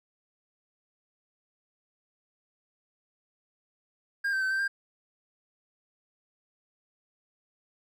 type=tone with pitch steps; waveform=triangle; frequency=1612 / 1554 / 1534 / 1560 / 1595 Hz; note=G6 / G6 / G6 / G6 / G6; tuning=+48 / -16 / -38 / -9 / +30 cents; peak=-24 dBFS; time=4.24-4.68 s; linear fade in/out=10 ms; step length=88 ms; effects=none